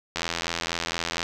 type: click train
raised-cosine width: 0.2 ms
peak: -9 dBFS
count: 91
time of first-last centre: 0.16-1.229 s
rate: 84.2 Hz
effects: none